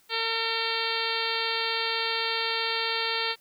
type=harmonic tone; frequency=453.9 Hz; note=A#4; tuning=46 cents flat; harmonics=1 / 2 / 3 / 4 / 5 / 6 / 7 / 8 / 9 / 10; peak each=-35 / -35 / -35 / -35 / -35 / -35 / -35 / -35 / -35 / -35 dBFS; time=0.09-3.36 s; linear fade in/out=50 ms; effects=white hiss -62 dBFS RMS until 3.4 s